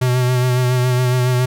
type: tone with vibrato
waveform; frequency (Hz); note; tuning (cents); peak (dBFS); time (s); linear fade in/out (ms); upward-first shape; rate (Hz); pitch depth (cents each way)
square; 125.6; B2; +30; -14; 0.01-1.46; 10; sine; 7.2; 27
effects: none